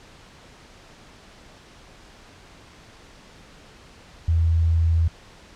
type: tone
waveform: sine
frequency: 82.41 Hz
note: E2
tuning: in tune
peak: -16 dBFS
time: 4.28-5.08 s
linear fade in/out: 5 ms
effects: pink hiss -48 dBFS RMS until 5.55 s + low-pass 6000 Hz 12 dB/octave